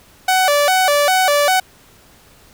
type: tone with vibrato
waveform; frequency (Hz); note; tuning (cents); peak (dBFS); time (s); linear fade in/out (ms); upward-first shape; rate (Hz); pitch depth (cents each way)
sawtooth; 659.3; E5; 0; -8; 0.28-1.6; 5; square; 2.5; 220
effects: pink hiss -48 dBFS RMS until 2.53 s